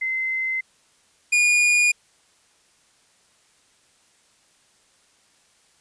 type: tone pair in turn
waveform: sine / 45% pulse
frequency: 2063 / 2439 Hz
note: C7 / D#7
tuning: -25 / -35 cents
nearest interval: minor third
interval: 290 cents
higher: second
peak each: -22 / -15 dBFS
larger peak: second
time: 0.01-0.61 / 1.32-1.92 s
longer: neither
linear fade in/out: 10 ms
effects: white hiss -60 dBFS RMS until 5.8 s + resampled to 22050 Hz